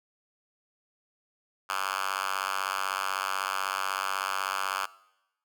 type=tone with high-pass filter; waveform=5% pulse; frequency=96.1 Hz; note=G2; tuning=34 cents flat; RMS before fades=-31 dBFS; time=1.69-4.86 s; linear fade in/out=10 ms; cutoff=1300 Hz; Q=2.6; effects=noise-tail reverb RT60 0.9 s tail -21 dB re dry